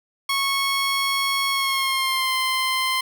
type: tone with pitch glide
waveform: 15% pulse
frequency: 1100 to 1041.3 Hz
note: C#6 to C6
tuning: -14 to -9 cents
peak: -14 dBFS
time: 0.29-3.01 s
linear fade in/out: 5 ms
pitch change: -95 cents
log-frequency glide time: 1.51-2.35 s
effects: none